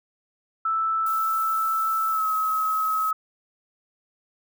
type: tone with pitch glide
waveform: sine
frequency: 1318.5 to 1282.4 Hz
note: E6 to E6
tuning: 0 to -48 cents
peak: -21 dBFS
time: 0.65-3.13 s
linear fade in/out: 5 ms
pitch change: -48 cents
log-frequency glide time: 2.09-2.27 s
type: noise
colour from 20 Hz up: violet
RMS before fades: -38 dBFS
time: 1.06-3.11 s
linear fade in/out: 5 ms
effects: none